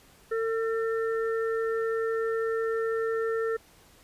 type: harmonic tone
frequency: 451 Hz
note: A4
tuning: 43 cents sharp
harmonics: 1 / 3 / 4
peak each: -26 / -36 / -38 dBFS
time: 0.31-3.57 s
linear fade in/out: 10 ms
effects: pink hiss -57 dBFS RMS until 4.03 s + resampled to 32000 Hz